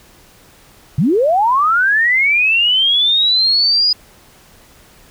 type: linear sweep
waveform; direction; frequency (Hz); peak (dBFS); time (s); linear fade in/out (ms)
sine; up; 120 to 4972; -10; 0.98-3.93; 5
effects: pink hiss -46 dBFS RMS until 5.1 s